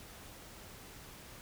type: silence
effects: pink hiss -52 dBFS RMS until 1.41 s